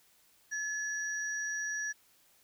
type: tone pair together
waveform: sine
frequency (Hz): 1713 / 5762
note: A6 / F#8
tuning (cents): -47 / -47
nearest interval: octave + major sixth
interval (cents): 2100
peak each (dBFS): -34 / -39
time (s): 0.51-1.93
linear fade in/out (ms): 20
effects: white hiss -66 dBFS RMS until 2.43 s